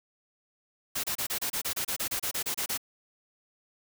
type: noise bursts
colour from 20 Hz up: white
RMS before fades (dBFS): -31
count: 16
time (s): 0.95-2.777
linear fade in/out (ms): 10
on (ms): 87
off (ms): 29
effects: none